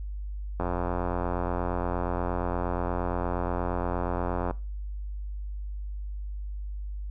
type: click train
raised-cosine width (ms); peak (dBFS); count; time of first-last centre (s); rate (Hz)
1; -15; 347; 0.6-4.51; 88.5
effects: noise-tail reverb RT60 0.3 s tail -21 dB re dry + added 50 Hz sine -32 dBFS peak until 7.1 s